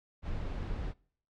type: noise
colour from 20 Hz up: brown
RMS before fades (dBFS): -36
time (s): 0.22-0.94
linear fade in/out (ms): 50
effects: noise-tail reverb RT60 0.6 s tail -26 dB re dry + low-pass 4000 Hz 12 dB/octave